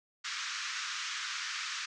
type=band-pass noise; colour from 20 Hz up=pink; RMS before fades=-38 dBFS; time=0.24-1.86 s; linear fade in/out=10 ms; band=1200 to 6800 Hz; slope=48 dB/octave; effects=none